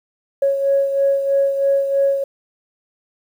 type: beating tone pair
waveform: sine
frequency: 552 / 555.1 Hz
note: C#5 / C#5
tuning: -7 / +2 cents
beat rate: 3.1 Hz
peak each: -14 / -22 dBFS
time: 0.42-2.24 s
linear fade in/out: 5 ms
effects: tanh soft clip ceiling -7 dBFS + 8-bit